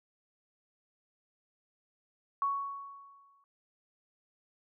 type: tone with exponential decay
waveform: sine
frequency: 1114 Hz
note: C#6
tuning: 8 cents sharp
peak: -26 dBFS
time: 2.42-3.44 s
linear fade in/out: 1 ms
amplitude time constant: 220 ms
effects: none